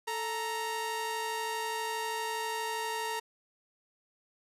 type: tone pair together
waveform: sawtooth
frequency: 440.8 / 934 Hz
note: A4 / A#5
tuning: +3 / +3 cents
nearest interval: octave + minor second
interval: 1300 cents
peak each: -34 / -30 dBFS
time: 0.07-3.2 s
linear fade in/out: 10 ms
effects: resampled to 32000 Hz